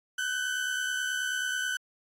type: tone pair together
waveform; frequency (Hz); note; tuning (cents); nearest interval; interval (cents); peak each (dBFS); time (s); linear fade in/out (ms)
35% pulse; 1498.7 / 1568; F#6 / G6; +22 / 0; minor second; 78; -28 / -34; 0.18-1.77; 5
effects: low-pass 12000 Hz 12 dB/octave + AAC 64 kbps